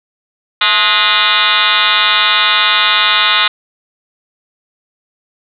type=tone with frequency modulation; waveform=sine; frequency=2453 Hz; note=D#7; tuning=25 cents flat; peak=-8 dBFS; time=0.61-3.48 s; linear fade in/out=5 ms; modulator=199 Hz; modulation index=7.2; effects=none